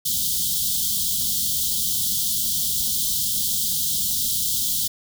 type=band-stop noise; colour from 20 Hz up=white; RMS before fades=-23 dBFS; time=0.05-4.88 s; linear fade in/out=10 ms; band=240 to 3100 Hz; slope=96 dB/octave; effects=none